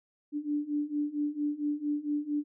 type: beating tone pair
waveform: sine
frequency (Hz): 291.8 / 296.2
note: D4 / D4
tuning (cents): -11 / +15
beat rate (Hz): 4.4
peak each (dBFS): -33 / -31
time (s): 0.32-2.44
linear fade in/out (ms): 50
effects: none